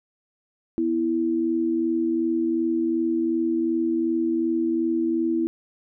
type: tone pair together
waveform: sine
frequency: 246.9 / 329.6 Hz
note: B3 / E4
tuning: 0 / 0 cents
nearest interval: perfect fourth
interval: 500 cents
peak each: -27 / -21 dBFS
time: 0.78-5.47 s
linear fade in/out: 0 ms
effects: none